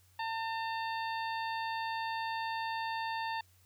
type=harmonic tone; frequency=900 Hz; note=A5; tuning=39 cents sharp; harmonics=1 / 2 / 3 / 4 / 5; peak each=-35 / -41 / -45 / -47 / -49 dBFS; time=0.19-3.41 s; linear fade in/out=5 ms; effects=added 91 Hz sine -64 dBFS peak until 3.65 s + white hiss -68 dBFS RMS until 3.65 s